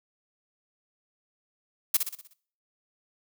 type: noise with echo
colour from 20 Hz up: blue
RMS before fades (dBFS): -21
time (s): 1.94-1.97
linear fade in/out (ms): 5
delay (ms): 61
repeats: 6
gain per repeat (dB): -6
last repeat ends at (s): 2.336
effects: noise-tail reverb RT60 0.5 s tail -20 dB re dry